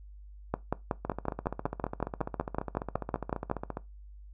two click trains, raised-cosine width 1 ms, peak -20 / -14 dBFS, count 41 / 17, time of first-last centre 1.05-3.771 / 0.54-3.514 s, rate 14.7 / 5.38 Hz, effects noise-tail reverb RT60 0.2 s tail -19 dB re dry + added 50 Hz sine -46 dBFS peak until 4.33 s

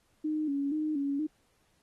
sine tone with vibrato, 293.7 Hz, D4, in tune, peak -28 dBFS, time 0.24-1.27 s, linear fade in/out 10 ms, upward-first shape square, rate 2.1 Hz, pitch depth 80 cents each way, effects pink hiss -71 dBFS RMS until 1.82 s + AAC 32 kbps

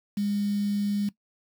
sine tone with quantisation, 203.8 Hz, G#3, 32 cents flat, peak -24 dBFS, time 0.17-1.09 s, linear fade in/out 5 ms, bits 7, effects noise-tail reverb RT60 0.1 s tail -18 dB re dry

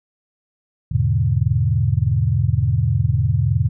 sine chord, E dominant seventh, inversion none, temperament equal, 82.41 / 103.83 / 123.47 / 146.83 Hz, E2 / G#2 / B2 / D3, 0 / 0 / 0 / 0 cents, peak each -22 / -19 / -19 / -22 dBFS, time 0.91-3.69 s, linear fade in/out 10 ms, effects none

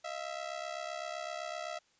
sawtooth ring-modulated tone, 659.3 Hz, E5, in tune, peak -31 dBFS, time 0.04-1.79 s, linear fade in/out 10 ms, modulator 33.9 Hz, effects white hiss -70 dBFS RMS until 1.99 s + resampled to 16000 Hz

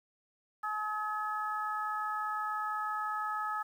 harmonic tone, 425.9 Hz, G#4, 44 cents sharp, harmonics 2 / 3 / 4, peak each -38 / -34 / -41 dBFS, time 0.63-3.63 s, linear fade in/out 10 ms, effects 10-bit

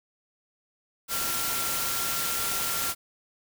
sine tone in noise, 1373 Hz, F6, 30 cents flat, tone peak -36 dBFS, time 1.08-2.95 s, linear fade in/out 50 ms, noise white, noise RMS -29 dBFS, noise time 1.08-2.95 s, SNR -10 dB, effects none

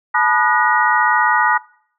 sine tone cluster, 862 / 977 / 1222 / 1463 / 1896 Hz, A5 / B5 / D#6 / F#6 / A#6, -36 / -19 / -32 / -20 / +29 cents, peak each -19 dBFS, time 0.14-1.58 s, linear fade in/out 10 ms, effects noise-tail reverb RT60 0.6 s tail -22 dB re dry

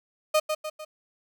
35% pulse tone with echo, 617 Hz, D#5, 15 cents flat, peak -17 dBFS, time 0.34-0.4 s, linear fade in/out 10 ms, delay 150 ms, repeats 3, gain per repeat -6 dB, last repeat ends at 0.85 s, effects none

